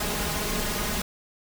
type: noise with comb filter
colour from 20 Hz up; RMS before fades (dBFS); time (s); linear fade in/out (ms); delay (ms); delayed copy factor
pink; -28; 0-1.02; 5; 4.8; +0.65
effects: none